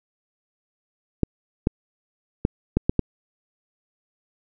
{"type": "clicks", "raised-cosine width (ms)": 3, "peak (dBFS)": -5, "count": 6, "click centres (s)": [1.233, 1.671, 2.451, 2.77, 2.895, 2.993], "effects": []}